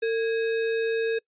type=tone with sample-and-hold; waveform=sine; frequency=452.4 Hz; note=A4; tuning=48 cents sharp; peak=-22 dBFS; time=0.02-1.19 s; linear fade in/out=10 ms; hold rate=2100 Hz; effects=noise-tail reverb RT60 0.1 s tail -25 dB re dry + resampled to 8000 Hz